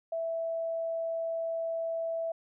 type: tone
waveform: sine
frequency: 659.3 Hz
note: E5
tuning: in tune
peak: -30 dBFS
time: 0.12-2.32 s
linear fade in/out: 5 ms
effects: none